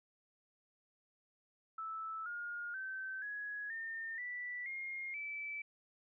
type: tone with pitch steps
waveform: sine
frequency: 1313 / 1423.6 / 1543.5 / 1673.5 / 1814.5 / 1967.3 / 2133 / 2313 Hz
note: E6 / F6 / G6 / G#6 / A#6 / B6 / C7 / D7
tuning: -7 / +33 / -27 / +13 / -47 / -7 / +33 / -27 cents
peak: -40 dBFS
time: 1.78-5.62 s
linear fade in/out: 5 ms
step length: 480 ms
effects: none